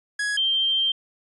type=tone pair in turn; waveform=45% pulse / sine; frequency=1670 / 3153 Hz; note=G#6 / G7; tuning=+9 / +9 cents; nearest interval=major seventh; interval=1100 cents; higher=second; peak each=-23 / -19 dBFS; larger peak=second; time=0.19-0.37 / 0.37-0.92 s; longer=second; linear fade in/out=5 ms; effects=resampled to 24000 Hz